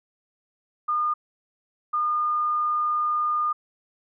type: tone pair in turn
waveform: sine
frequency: 1216 / 1216 Hz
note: D#6 / D#6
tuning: -40 / -40 cents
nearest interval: unison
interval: 0 cents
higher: neither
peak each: -21 dBFS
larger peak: neither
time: 0.88-1.14 / 1.93-3.53 s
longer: second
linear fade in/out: 10 ms
effects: none

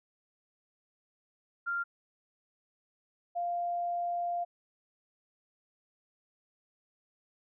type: tone pair in turn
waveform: sine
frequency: 1392 / 697.2 Hz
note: F6 / F5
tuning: -6 / -3 cents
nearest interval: octave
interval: 1197 cents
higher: first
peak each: -30 / -30 dBFS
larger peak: neither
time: 1.66-1.84 / 3.35-4.45 s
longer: second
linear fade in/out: 20 ms
effects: none

